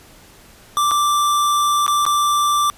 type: tone with dropouts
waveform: square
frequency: 1174.7 Hz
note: D6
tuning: in tune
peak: -15 dBFS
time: 0.77-2.7 s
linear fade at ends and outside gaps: 0 ms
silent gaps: 0.911-0.916 / 1.865-1.879 / 2.053-2.064 s
effects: pink hiss -46 dBFS RMS until 2.77 s + resampled to 32000 Hz